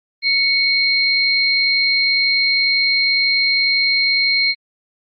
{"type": "tone pair together", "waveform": "sine", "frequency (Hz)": [2217, 4185], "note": ["C#7", "C8"], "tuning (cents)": [0, 0], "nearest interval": "major seventh", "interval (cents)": 1100, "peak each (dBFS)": -16, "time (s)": [0.22, 4.55], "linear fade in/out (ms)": 50, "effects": ["Opus 48 kbps"]}